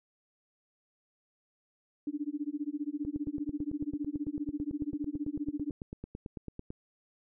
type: tone with tremolo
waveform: sine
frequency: 293.7 Hz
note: D4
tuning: in tune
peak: -29 dBFS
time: 2.07-5.7 s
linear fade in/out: 2 ms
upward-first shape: sine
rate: 15 Hz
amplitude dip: 100%
type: click train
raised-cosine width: 3 ms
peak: -27 dBFS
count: 34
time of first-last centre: 3.05-6.704 s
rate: 9.03 Hz
effects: none